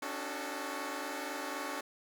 10% pulse chord, D major seventh, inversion third, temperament equal with one note detuned, 277.2 / 301.1 / 370 / 440 Hz, C#4 / D4 / F#4 / A4, 0 / +43 / 0 / 0 cents, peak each -33 / -34 / -36 / -36 dBFS, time 0.02-1.81 s, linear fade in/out 5 ms, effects none

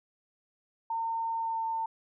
sine tone with pitch glide, 910 to 901.6 Hz, A#5 to A5, -42 to +42 cents, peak -29 dBFS, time 0.9-1.86 s, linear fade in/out 5 ms, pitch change -16 cents, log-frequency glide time 1.37-1.62 s, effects none

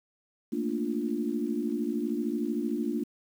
sine chord, Bb major seventh, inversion third, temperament equal, 220 / 233.1 / 293.7 / 349.2 Hz, A3 / Bb3 / D4 / F4, 0 / 0 / 0 / 0 cents, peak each -35 / -32 / -32 / -34 dBFS, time 0.52-3.04 s, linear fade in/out 10 ms, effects 9-bit

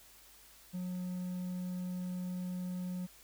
triangle tone, 181.1 Hz, F#3, 37 cents flat, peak -34 dBFS, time 0.73-3.07 s, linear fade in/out 20 ms, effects added 50 Hz sine -68 dBFS peak until 3.23 s + white hiss -59 dBFS RMS until 3.23 s

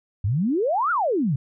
sine exponential two-way sweep, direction up then down, 89.4 to 1460 to 122 Hz, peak -19 dBFS, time 0.24-1.36 s, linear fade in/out 5 ms, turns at 0.91 s, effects none

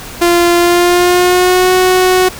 sawtooth tone with pitch glide, 346.2 to 368.9 Hz, F4 to F#4, -15 to -5 cents, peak -3 dBFS, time 0.21-2.29 s, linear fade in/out 10 ms, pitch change +110 cents, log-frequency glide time 0.57-1.73 s, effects pink hiss -28 dBFS RMS until 2.39 s

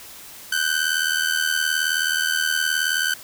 sawtooth ring-modulated tone, 1528 Hz, G6, 45 cents flat, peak -13 dBFS, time 0.52-3.14 s, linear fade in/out 5 ms, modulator 39.5 Hz, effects white hiss -41 dBFS RMS until 3.23 s

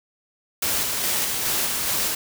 white noise with tremolo, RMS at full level -23 dBFS, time 0.62-2.15 s, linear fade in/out 5 ms, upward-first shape square, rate 2.4 Hz, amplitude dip 25%, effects none

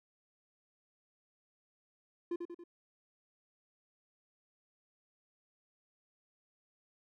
triangle tone with echo, 345.8 Hz, F4, 17 cents flat, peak -31 dBFS, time 2.31-2.36 s, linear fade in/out 5 ms, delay 93 ms, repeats 3, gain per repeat -5 dB, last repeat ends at 2.639 s, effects none

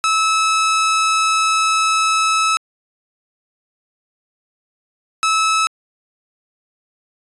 sawtooth tone pair in turn, 1300 / 1300 Hz, E6 / E6, -24 / -24 cents, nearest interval unison, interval 0 cents, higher neither, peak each -10 dBFS, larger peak neither, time 0.04-2.57 / 5.23-5.67 s, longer first, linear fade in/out 0 ms, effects resampled to 24000 Hz

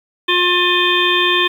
harmonic tone with a mistuned harmonic, 355.7 Hz, F4, 32 cents sharp, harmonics 1 / 3 / 5 / 7 / 9 / 10, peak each -19 / -19 / -19 / -19 / -19 / -19 dBFS, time 0.28-1.48 s, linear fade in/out 10 ms, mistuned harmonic 9, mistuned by -21 cents, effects 7-bit

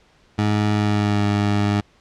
20% pulse tone with pitch glide, 105 to 102.72 Hz, G#2 to G#2, +19 to -19 cents, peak -12 dBFS, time 0.38-1.81 s, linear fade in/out 10 ms, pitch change -38 cents, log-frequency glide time 0.74-1.24 s, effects pink hiss -56 dBFS RMS until 2 s + low-pass 5000 Hz 12 dB/octave

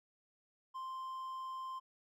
triangle tone, 1046 Hz, C6, 1 cent flat, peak -39 dBFS, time 0.74-1.8 s, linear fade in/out 20 ms, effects none

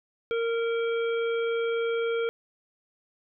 harmonic tone, 461.8 Hz, A#4, 16 cents flat, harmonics 1 / 3 / 5 / 7, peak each -25 / -35 / -39 / -42 dBFS, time 0.31-2.29 s, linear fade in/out 0 ms, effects none

